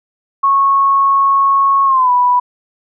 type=tone with pitch glide; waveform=sine; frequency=1100 to 985.7 Hz; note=C#6 to B5; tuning=-14 to -4 cents; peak=-8 dBFS; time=0.43-2.4 s; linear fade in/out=10 ms; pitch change=-190 cents; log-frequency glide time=1.85-2.11 s; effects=none